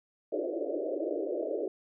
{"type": "band-pass noise", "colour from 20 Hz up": "pink", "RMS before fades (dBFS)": -33, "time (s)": [0.32, 1.68], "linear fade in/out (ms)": 5, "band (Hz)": [300, 640], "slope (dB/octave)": 96, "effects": []}